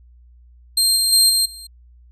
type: tone with level steps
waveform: 25% pulse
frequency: 4186 Hz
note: C8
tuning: in tune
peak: -9 / -11 / -6 / -10 / -30 dBFS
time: 0.77-1.67 s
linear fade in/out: 5 ms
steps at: 0.96 / 1.12 / 1.29 / 1.45 s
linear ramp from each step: 10 ms
effects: added 60 Hz sine -45 dBFS peak until 2.11 s